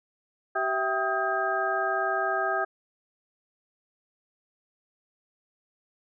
sine tone cluster, 384.7 / 660 / 779 / 1259 / 1605 Hz, G4 / E5 / G5 / D#6 / G6, -33 / +2 / -11 / +20 / +40 cents, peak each -33 / -30 / -31 / -30 / -30 dBFS, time 0.55-2.65 s, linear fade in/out 10 ms, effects none

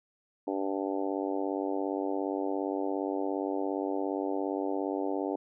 harmonic tone, 97.3 Hz, G2, 12 cents flat, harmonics 3 / 4 / 5 / 6 / 7 / 8 / 9, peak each -33 / -35 / -37 / -39 / -40 / -41 / -42 dBFS, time 0.47-5.36 s, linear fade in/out 5 ms, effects none

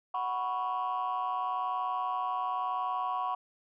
sine chord, F# suspended fourth, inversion none, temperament equal, 740 / 987.8 / 1108.7 Hz, F#5 / B5 / C#6, 0 / 0 / 0 cents, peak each -33 / -33 / -32 dBFS, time 0.14-3.35 s, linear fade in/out 5 ms, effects tanh soft clip ceiling -25 dBFS

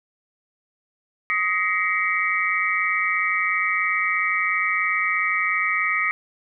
sine tone cluster, 1258 / 1897 / 2080 / 2273 Hz, D#6 / A#6 / C7 / C#7, +19 / +30 / -11 / +43 cents, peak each -25 dBFS, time 1.3-6.11 s, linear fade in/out 0 ms, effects none

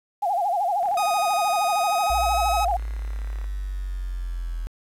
sine tone with vibrato, 755 Hz, F#5, 35 cents sharp, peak -20 dBFS, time 0.22-2.77 s, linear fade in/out 10 ms, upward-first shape sine, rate 13 Hz, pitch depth 180 cents each way
click train, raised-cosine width 0.5 ms, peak -29 dBFS, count 94, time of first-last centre 0.83-3.442 s, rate 35.6 Hz
sawtooth tone with pitch glide, 1246 to 1272.9 Hz, D#6 to D#6, +2 to +39 cents, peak -22 dBFS, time 0.97-2.65 s, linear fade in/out 5 ms, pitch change +37 cents, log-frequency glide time 1.72-2.39 s
sine linear sweep, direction down, 58.27 to 41.18 Hz, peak -26 dBFS, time 2.1-4.67 s, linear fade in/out 0 ms
effects resampled to 32000 Hz + 8-bit

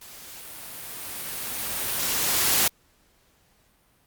white noise with level ramp, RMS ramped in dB -45 to -20 dBFS, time 0.01-2.68 s, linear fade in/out 5 ms, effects pink hiss -63 dBFS RMS until 4.06 s + Opus 48 kbps

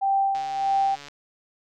sine tone with tremolo, 784 Hz, G5, in tune, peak -18 dBFS, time 0.01-0.96 s, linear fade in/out 20 ms, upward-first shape sine, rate 1.6 Hz, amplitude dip 65%
click train, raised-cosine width 0.2 ms, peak -24 dBFS, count 106, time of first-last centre 0.35-1.084 s, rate 143 Hz
effects none

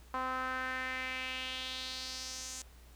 sawtooth tone with band-pass filter sweep, 258.2 Hz, C4, 23 cents flat, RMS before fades -39 dBFS, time 0.14-2.62 s, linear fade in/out 2 ms, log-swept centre 1100 to 7100 Hz, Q 3, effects added 60 Hz sine -54 dBFS peak until 2.95 s + pink hiss -62 dBFS RMS until 2.95 s

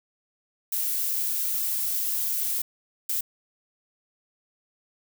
violet noise bursts at uneven times, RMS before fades -27 dBFS, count 2, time 0.72-2.62 / 3.09-3.21 s, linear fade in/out 5 ms, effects none

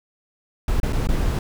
brown noise with dropouts, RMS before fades -20 dBFS, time 0.68-1.39 s, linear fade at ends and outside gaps 2 ms, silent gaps 0.801-0.831 / 0.925-0.93 / 1.072-1.088 s, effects none

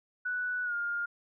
sine tone with pitch glide, 1481 to 1411.7 Hz, F#6 to F6, +1 to +18 cents, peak -30 dBFS, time 0.25-1.06 s, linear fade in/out 10 ms, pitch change -83 cents, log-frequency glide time 0.64-0.74 s, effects none

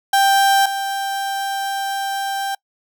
35% pulse tone pair in turn, 787 / 787 Hz, G5 / G5, +7 / +7 cents, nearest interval unison, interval 0 cents, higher neither, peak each -10 / -19 dBFS, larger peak first, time 0.13-0.66 / 0.66-2.55 s, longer second, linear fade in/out 5 ms, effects noise-tail reverb RT60 0.1 s tail -25 dB re dry

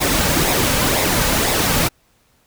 pink noise with flanger, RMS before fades -17 dBFS, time 0-1.89 s, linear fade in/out 20 ms, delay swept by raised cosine 0.66 to 2.96 ms, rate 2 Hz, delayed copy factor -0.5, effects pink hiss -59 dBFS RMS until 2.46 s

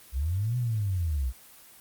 sine linear two-way sweep, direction up then down, 58.27 to 125.9 to 58.27 Hz, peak -25 dBFS, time 0.12-1.33 s, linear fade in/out 50 ms, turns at 0.57 s, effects white hiss -52 dBFS RMS until 1.8 s + Opus 24 kbps

